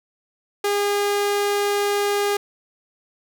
sawtooth tone, 407.3 Hz, G#4, 34 cents flat, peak -15 dBFS, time 0.64-2.37 s, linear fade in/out 5 ms, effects none

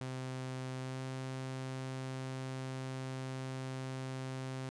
sawtooth tone with pitch glide, 129.7 to 131.21 Hz, C3 to C3, -15 to +5 cents, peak -35 dBFS, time 0.01-4.69 s, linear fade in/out 0 ms, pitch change +20 cents, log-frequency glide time 0.78-1.03 s, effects resampled to 22050 Hz

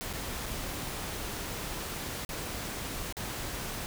pink noise with dropouts, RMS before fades -37 dBFS, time 0.01-3.86 s, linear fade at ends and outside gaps 0 ms, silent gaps 0.129-0.135 / 0.459-0.463 / 2.249-2.291 / 3.125-3.168 s, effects none

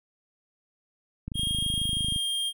click train, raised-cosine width 5 ms, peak -21 dBFS, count 24, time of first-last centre 1.28-2.161 s, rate 26.1 Hz
square tone with pitch glide, 3243 to 3213 Hz, G#7 to G7, -42 to +42 cents, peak -27 dBFS, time 1.34-2.53 s, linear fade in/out 50 ms, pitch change -16 cents, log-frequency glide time 1.83-2.25 s
effects none

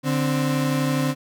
35% pulse tone pair together, 146.83 / 261.6 Hz, D3 / C4, 0 / 0 cents, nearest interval minor seventh, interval 1000 cents, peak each -21 dBFS, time 0.03-1.15 s, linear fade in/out 50 ms, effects none

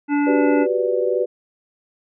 harmonic tone, 289.4 Hz, D4, 25 cents flat, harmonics 1 / 3 / 5 / 7 / 9, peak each -16 / -26 / -30 / -33 / -35 dBFS, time 0.08-0.67 s, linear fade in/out 50 ms
sine chord, G major seventh, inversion third, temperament equal, 370 / 392 / 493.9 / 587.3 Hz, F#4 / G4 / B4 / D5, 0 / 0 / 0 / 0 cents, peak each -23 / -24 / -20 / -25 dBFS, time 0.26-1.26 s, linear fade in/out 20 ms
effects none

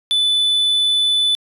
triangle tone, 3493 Hz, A7, 13 cents flat, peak -12 dBFS, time 0.11-1.35 s, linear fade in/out 0 ms, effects resampled to 32000 Hz

